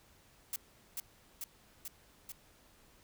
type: noise with echo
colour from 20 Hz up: blue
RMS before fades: -37 dBFS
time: 0.53-0.56 s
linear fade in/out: 2 ms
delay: 440 ms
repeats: 4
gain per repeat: -2 dB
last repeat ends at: 2.32 s
effects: pink hiss -64 dBFS RMS until 3.03 s